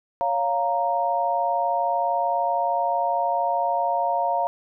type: chord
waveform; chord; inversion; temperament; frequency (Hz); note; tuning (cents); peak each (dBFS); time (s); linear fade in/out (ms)
sine; Bb minor; first; just; 559.4 / 699.2 / 932.3; Db5 / F5 / Bb5; +16 / +2 / 0; -28 / -23 / -24; 0.21-4.47; 0
effects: none